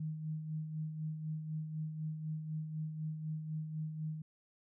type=tone with tremolo; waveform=sine; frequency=155.9 Hz; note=D#3; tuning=4 cents sharp; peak=-35 dBFS; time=0-4.22 s; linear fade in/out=5 ms; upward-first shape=sine; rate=4 Hz; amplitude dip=50%; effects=none